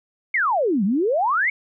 sine exponential two-way sweep, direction down then up, 2255 to 181.9 to 2255 Hz, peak -17 dBFS, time 0.34-1.5 s, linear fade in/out 5 ms, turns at 0.84 s, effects none

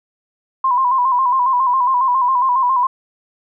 sine tone with vibrato, 1019 Hz, C6, 46 cents flat, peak -12 dBFS, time 0.64-2.87 s, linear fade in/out 5 ms, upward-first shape square, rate 7.3 Hz, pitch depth 64 cents each way, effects none

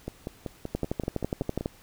two click trains, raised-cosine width 2 ms, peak -14 / -19 dBFS, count 12 / 9, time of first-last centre 0.75-1.659 / 0.08-1.61 s, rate 12.1 / 5.23 Hz, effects pink hiss -55 dBFS RMS until 1.82 s

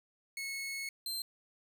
sawtooth tone pair in turn, 2191 / 4136 Hz, C#7 / C8, -21 / -21 cents, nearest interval major seventh, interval 1100 cents, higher second, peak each -34 / -33 dBFS, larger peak second, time 0.37-0.89 / 1.06-1.22 s, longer first, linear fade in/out 2 ms, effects none

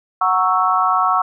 sine chord, F# dominant seventh, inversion none, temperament equal, 740 / 932.3 / 1108.7 / 1318.5 Hz, F#5 / A#5 / C#6 / E6, 0 / 0 / 0 / 0 cents, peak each -19 / -23 / -17 / -18 dBFS, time 0.21-1.22 s, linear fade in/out 5 ms, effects none

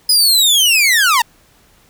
sawtooth linear sweep, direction down, 5050 to 880 Hz, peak -6 dBFS, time 0.09-1.22 s, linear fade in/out 5 ms, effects pink hiss -51 dBFS RMS until 1.89 s

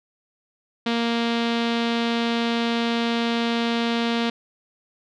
sawtooth tone with low-pass filter, 233.1 Hz, A#3, in tune, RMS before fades -23 dBFS, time 0.86-4.3 s, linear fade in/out 5 ms, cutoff 3700 Hz, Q 2.5, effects none

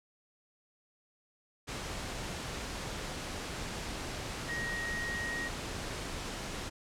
sine tone in noise, 1883 Hz, A#6, 17 cents sharp, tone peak -35 dBFS, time 4.48-5.49 s, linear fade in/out 20 ms, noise pink, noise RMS -39 dBFS, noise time 1.67-6.7 s, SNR +1 dB, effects low-pass 8000 Hz 12 dB/octave

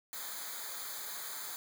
white noise with comb filter, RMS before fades -42 dBFS, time 0.13-1.56 s, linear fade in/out 0 ms, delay 0.36 ms, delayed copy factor -1, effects none

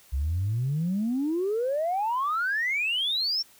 sine exponential sweep, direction up, 63.8 to 5588 Hz, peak -23 dBFS, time 0.12-3.43 s, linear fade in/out 20 ms, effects tanh soft clip ceiling -20 dBFS + white hiss -56 dBFS RMS until 3.59 s

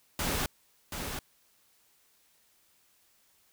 pink noise with echo, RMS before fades -31 dBFS, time 0.19-0.46 s, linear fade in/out 2 ms, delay 730 ms, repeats 1, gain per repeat -6 dB, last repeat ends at 1.19 s, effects white hiss -67 dBFS RMS until 3.52 s

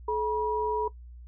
sine tone pair together, 429.4 / 964 Hz, A4 / B5, -42 / -42 cents, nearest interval octave + major second, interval 1400 cents, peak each -28 dBFS, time 0.08-0.88 s, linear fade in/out 5 ms, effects noise-tail reverb RT60 0.1 s tail -18 dB re dry + added 60 Hz sine -43 dBFS peak until 1.27 s

